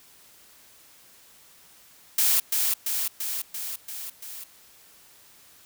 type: noise with echo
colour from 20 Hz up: blue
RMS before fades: -21 dBFS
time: 2.18-2.4 s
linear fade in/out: 5 ms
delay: 340 ms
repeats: 6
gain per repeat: -3 dB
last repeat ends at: 4.44 s
effects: white hiss -54 dBFS RMS until 5.65 s